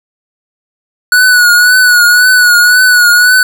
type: tone with vibrato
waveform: square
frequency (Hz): 1469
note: F#6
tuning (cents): -13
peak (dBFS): -4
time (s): 1.12-3.43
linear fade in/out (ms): 2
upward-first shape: triangle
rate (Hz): 1.9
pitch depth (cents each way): 51
effects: none